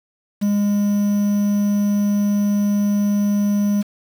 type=tone with quantisation; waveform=triangle; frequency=204.6 Hz; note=G#3; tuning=26 cents flat; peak=-13 dBFS; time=0.41-3.83 s; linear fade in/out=20 ms; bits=6; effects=none